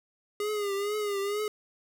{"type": "tone with vibrato", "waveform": "square", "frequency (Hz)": 409.7, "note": "G#4", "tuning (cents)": -24, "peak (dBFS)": -29, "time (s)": [0.4, 1.48], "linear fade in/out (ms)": 2, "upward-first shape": "triangle", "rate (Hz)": 2.2, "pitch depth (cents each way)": 77, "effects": []}